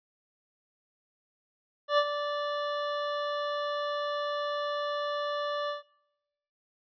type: tone with ADSR envelope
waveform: 25% pulse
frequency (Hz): 584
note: D5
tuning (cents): -10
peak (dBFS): -16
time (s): 1.88-5.83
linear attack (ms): 100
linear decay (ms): 59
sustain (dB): -10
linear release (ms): 140
effects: noise-tail reverb RT60 0.9 s tail -23 dB re dry + resampled to 11025 Hz

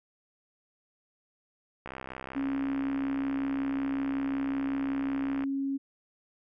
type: click train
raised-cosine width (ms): 0.5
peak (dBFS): -24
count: 235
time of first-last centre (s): 1.86-5.438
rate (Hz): 65.4
type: tone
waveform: sine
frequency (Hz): 273.9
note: C#4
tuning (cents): -21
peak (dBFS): -28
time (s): 2.35-5.78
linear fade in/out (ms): 20
effects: none

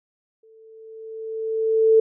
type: tone with exponential growth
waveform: sine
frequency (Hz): 443.6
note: A4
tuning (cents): +14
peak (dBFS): -10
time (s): 0.43-2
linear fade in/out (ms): 5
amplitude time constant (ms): 340
effects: none

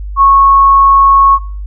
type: tone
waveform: sine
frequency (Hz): 1100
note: C#6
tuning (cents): -14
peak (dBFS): -3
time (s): 0.16-1.39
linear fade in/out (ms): 50
effects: noise-tail reverb RT60 0.4 s tail -22 dB re dry + added 50 Hz sine -19 dBFS peak until 1.66 s

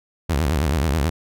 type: tone with vibrato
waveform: sawtooth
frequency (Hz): 74.7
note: D2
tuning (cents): +30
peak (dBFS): -14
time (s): 0.29-1.1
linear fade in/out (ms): 10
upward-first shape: triangle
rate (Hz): 9.3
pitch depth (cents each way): 280
effects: none

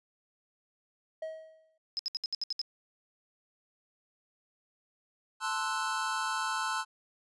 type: tone with exponential decay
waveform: triangle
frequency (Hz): 637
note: D#5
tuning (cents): +41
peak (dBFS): -31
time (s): 1.22-1.78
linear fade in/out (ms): 5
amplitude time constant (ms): 120
type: tone bursts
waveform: sine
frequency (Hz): 5100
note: D#8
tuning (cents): +42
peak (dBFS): -30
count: 8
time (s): 1.97-2.615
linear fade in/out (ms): 0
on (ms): 22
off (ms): 67
type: chord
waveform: square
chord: F# half-diminished seventh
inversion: first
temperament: equal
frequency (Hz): 880 / 1046.5 / 1318.5 / 1480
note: A5 / C6 / E6 / F#6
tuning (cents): 0 / 0 / 0 / 0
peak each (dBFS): -37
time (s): 5.4-6.85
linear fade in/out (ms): 50
effects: resampled to 24000 Hz

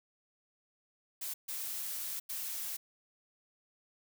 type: noise bursts at uneven times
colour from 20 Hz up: blue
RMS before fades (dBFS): -39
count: 3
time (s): 1.21-1.34 / 1.48-2.2 / 2.29-2.77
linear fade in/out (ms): 10
effects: none

